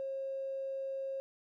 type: tone with tanh clipping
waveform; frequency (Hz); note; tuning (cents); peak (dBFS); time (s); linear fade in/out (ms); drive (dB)
triangle; 539; C#5; -49; -35; 0-1.2; 0; 2
effects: none